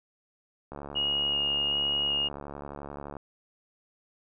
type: click train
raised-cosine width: 1 ms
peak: -25 dBFS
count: 176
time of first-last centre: 0.72-3.168 s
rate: 71.5 Hz
type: tone with vibrato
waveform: sine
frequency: 2864 Hz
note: F7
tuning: 43 cents sharp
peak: -25 dBFS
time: 0.95-2.29 s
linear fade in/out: 20 ms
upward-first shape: square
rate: 1.3 Hz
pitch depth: 8 cents each way
effects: none